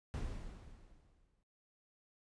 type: noise with exponential decay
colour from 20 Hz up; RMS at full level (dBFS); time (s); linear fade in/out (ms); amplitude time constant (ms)
brown; -38; 0.14-1.43; 0; 280
effects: noise-tail reverb RT60 0.3 s tail -21 dB re dry + resampled to 22050 Hz